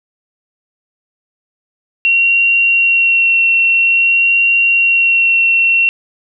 sine tone with vibrato, 2736 Hz, F7, 36 cents flat, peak -8 dBFS, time 2.05-5.89 s, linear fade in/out 0 ms, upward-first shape sine, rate 0.5 Hz, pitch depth 11 cents each way, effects none

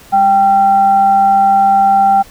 sine tone with frequency modulation, 784 Hz, G5, in tune, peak -6 dBFS, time 0.12-2.23 s, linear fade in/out 20 ms, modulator 582 Hz, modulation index 0.28, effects pink hiss -40 dBFS RMS until 2.3 s

